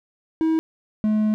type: tone pair in turn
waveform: triangle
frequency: 320.9 / 214.2 Hz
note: E4 / A3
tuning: -46 / -46 cents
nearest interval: perfect fifth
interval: 700 cents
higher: first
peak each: -15 dBFS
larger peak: neither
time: 0.41-0.59 / 1.04-1.34 s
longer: second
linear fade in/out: 0 ms
effects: none